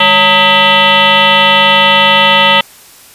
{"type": "tone with frequency modulation", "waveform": "sine", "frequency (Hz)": 1978, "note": "B6", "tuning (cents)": 2, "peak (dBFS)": -4, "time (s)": [0, 2.61], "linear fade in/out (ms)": 5, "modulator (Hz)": 355, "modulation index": 4.1, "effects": ["white hiss -38 dBFS RMS until 3.14 s", "resampled to 32000 Hz"]}